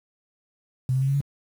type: tone with pitch steps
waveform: sine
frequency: 128.6 / 131.68 / 134.84 / 138.07 / 141.38 Hz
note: C3 / C3 / C#3 / C#3 / C#3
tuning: -30 / +11 / -48 / -7 / +34 cents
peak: -19 dBFS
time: 0.89-1.205 s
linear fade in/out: 0 ms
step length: 63 ms
effects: high-pass 80 Hz 12 dB/octave + 8-bit